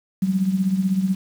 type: tone with tremolo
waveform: sine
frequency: 189.7 Hz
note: F#3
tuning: 43 cents sharp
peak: -14 dBFS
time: 0.22-1.15 s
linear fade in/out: 5 ms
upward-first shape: triangle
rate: 16 Hz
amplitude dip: 75%
effects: 7-bit